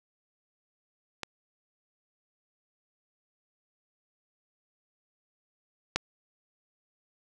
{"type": "clicks", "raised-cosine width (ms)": 0.2, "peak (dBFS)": [-16, -8], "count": 2, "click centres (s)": [1.233, 5.96], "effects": []}